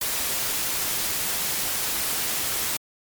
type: noise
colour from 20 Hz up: white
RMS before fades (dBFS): -26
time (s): 0.01-2.77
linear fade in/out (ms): 5
effects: MP3 96 kbps